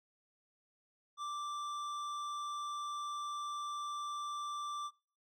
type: tone with hard clipping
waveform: sine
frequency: 1174.7 Hz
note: D6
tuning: in tune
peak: -40 dBFS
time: 1.17-4.91 s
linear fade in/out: 50 ms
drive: 11 dB
effects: noise-tail reverb RT60 0.4 s tail -23 dB re dry